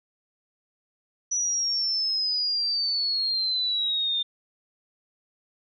sine exponential sweep, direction down, 5920 to 3600 Hz, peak -23 dBFS, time 1.31-4.23 s, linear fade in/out 10 ms, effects none

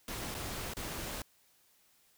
pink noise with dropouts, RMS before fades -40 dBFS, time 0.08-1.22 s, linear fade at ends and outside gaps 2 ms, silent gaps 0.344-0.348 / 0.737-0.768 s, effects white hiss -68 dBFS RMS until 2.17 s

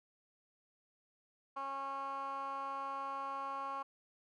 15% pulse tone with band-pass filter, 273.7 Hz, C#4, 22 cents flat, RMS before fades -41 dBFS, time 1.56-3.83 s, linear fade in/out 10 ms, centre 1100 Hz, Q 3.7, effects none

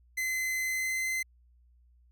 45% pulse tone with pitch glide, 2047 to 2061 Hz, C7 to C7, -38 to -27 cents, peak -29 dBFS, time 0.17-1.23 s, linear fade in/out 10 ms, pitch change +11 cents, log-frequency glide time 0.65-1.12 s, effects added 60 Hz sine -59 dBFS peak until 2.11 s

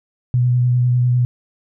sine tone with vibrato, 123.6 Hz, B2, 2 cents sharp, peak -12 dBFS, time 0.34-1.25 s, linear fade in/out 0 ms, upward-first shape sine, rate 10 Hz, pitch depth 17 cents each way, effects none

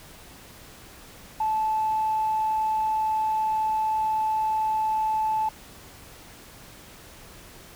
sine tone, 871 Hz, A5, 18 cents flat, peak -21 dBFS, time 1.4-5.49 s, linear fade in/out 5 ms, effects tanh soft clip ceiling -17 dBFS + pink hiss -47 dBFS RMS until 7.75 s

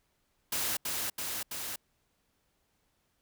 white noise with echo, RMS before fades -32 dBFS, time 0.52-0.77 s, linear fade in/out 5 ms, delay 330 ms, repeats 3, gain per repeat -2 dB, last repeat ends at 1.76 s, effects pink hiss -75 dBFS RMS until 3.21 s

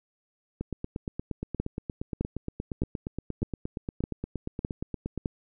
two click trains, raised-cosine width 3 ms, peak -19 / -15 dBFS, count 40 / 7, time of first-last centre 0.61-5.177 / 1.6-5.259 s, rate 8.54 / 1.64 Hz, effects none

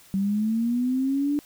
sine linear sweep, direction up, 191.2 to 294.6 Hz, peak -21 dBFS, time 0.14-1.39 s, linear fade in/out 0 ms, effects white hiss -53 dBFS RMS until 1.45 s

